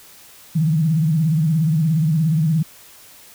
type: tone with vibrato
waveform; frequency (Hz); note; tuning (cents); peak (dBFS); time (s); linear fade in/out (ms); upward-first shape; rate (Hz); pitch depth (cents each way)
sine; 158.1; D#3; +28; -14; 0.55-2.63; 10; sine; 17; 120
effects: white hiss -45 dBFS RMS until 3.34 s